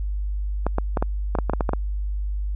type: clicks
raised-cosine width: 1 ms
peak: -8 dBFS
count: 11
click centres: 0.666 / 0.784 / 0.972 / 1.025 / 1.352 / 1.387 / 1.497 / 1.535 / 1.608 / 1.692 / 1.734 s
effects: added 50 Hz sine -23 dBFS peak until 2.55 s